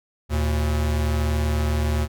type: tone pair together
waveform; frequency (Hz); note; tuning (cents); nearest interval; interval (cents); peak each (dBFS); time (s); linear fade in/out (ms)
square; 75.54 / 116.54; D2 / A#2; +49 / 0; minor sixth; 751; -21 / -29; 0.29-2.08; 50
effects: none